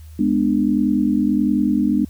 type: chord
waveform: sine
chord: G# diminished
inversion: none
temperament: just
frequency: 207.7 / 249.2 / 299 Hz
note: G#3 / B3 / D4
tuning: 0 / +16 / +31 cents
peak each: -19 dBFS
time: 0.19-2.05 s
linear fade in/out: 5 ms
effects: added 78 Hz sine -36 dBFS peak until 2.09 s + white hiss -54 dBFS RMS until 2.09 s